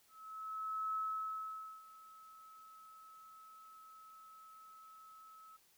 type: tone with ADSR envelope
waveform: sine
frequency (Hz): 1295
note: E6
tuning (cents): -31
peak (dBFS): -35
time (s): 0.08-5.57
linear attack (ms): 870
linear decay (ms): 870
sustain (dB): -20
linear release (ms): 11
effects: white hiss -70 dBFS RMS until 5.77 s